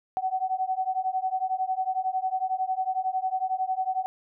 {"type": "beating tone pair", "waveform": "sine", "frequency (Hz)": [747, 758], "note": ["F#5", "F#5"], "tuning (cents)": [16, 42], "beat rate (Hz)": 11, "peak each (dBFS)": -28, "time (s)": [0.17, 4.06], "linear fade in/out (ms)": 0, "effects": []}